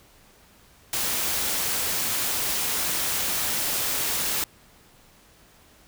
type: noise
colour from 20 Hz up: white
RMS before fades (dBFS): -26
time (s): 0.93-4.44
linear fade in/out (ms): 2
effects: pink hiss -55 dBFS RMS until 5.87 s